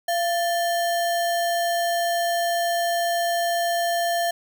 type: tone with sample-and-hold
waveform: sine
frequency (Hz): 686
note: F5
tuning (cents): -31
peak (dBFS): -20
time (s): 0.08-4.31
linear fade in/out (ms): 5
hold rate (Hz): 2450
effects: none